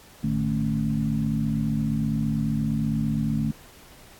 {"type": "harmonic tone with a mistuned harmonic", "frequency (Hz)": 55, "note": "A1", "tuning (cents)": 0, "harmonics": [1, 2, 3, 4, 5], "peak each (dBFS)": [-35, -35, -26, -25, -32], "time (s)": [0.23, 3.52], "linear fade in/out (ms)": 10, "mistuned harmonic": 3, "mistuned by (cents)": -150, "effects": ["pink hiss -50 dBFS RMS until 4.19 s", "AAC 64 kbps"]}